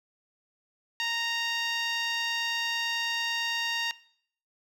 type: tone with band-pass filter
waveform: 10% pulse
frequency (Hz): 929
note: A#5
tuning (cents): -6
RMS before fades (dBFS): -30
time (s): 1-3.91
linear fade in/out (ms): 0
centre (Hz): 2500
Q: 0.83
effects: noise-tail reverb RT60 0.6 s tail -20 dB re dry